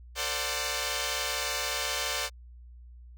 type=chord; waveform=5% pulse; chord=D dominant seventh; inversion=second; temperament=equal with one note detuned; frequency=448.7 / 523.3 / 587.3 / 740 Hz; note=A4 / C5 / D5 / F#5; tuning=+34 / 0 / 0 / 0 cents; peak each=-25 / -23 / -22 / -25 dBFS; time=0.15-2.3 s; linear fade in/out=50 ms; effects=added 60 Hz sine -46 dBFS peak until 3.17 s